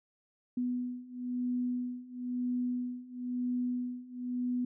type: beating tone pair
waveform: sine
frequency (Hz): 246.9 / 247.9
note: B3 / B3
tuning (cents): 0 / +7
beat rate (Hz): 1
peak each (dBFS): -36 / -34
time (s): 0.57-4.65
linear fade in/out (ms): 5
effects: none

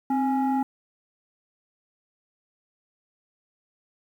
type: tone pair together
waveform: sine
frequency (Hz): 262.6 / 830.6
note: C4 / G#5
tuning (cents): +6 / 0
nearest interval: octave + minor sixth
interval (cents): 1994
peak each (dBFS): -21 / -23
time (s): 0.1-0.63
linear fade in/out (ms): 5
effects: tanh soft clip ceiling -18 dBFS + 9-bit

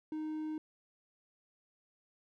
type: tone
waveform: triangle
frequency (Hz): 310.1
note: D#4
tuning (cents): -6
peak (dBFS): -34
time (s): 0.12-0.58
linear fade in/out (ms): 2
effects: none

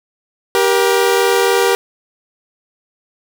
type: tone pair together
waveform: sawtooth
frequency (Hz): 392 / 475.7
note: G4 / A#4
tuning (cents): 0 / +35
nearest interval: minor third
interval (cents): 335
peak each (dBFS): -10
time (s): 0.55-1.75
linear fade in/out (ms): 0
effects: none

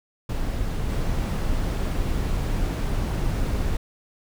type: noise with level steps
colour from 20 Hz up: brown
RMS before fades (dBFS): -26 / -24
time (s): 0.29-3.77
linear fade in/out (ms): 5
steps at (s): 0.89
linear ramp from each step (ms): 2
effects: none

